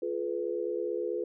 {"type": "chord", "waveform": "sine", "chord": "F diminished", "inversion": "none", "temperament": "equal with one note detuned", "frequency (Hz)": [349.2, 424.8, 493.9], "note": ["F4", "Ab4", "Cb5"], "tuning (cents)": [0, 39, 0], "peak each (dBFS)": -34, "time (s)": [0.02, 1.24], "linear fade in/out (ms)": 5, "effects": []}